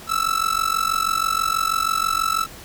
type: tone with amplitude modulation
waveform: 45% pulse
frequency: 1318.5 Hz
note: E6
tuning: in tune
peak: -15 dBFS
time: 0.07-2.47 s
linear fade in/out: 50 ms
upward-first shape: sine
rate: 46.2 Hz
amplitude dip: 90%
effects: pink hiss -40 dBFS RMS until 2.64 s